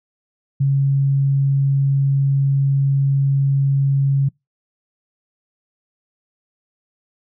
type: tone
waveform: sine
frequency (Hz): 137.9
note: C#3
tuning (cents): -9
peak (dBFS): -13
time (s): 0.6-4.29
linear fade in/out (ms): 10
effects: noise-tail reverb RT60 0.2 s tail -26 dB re dry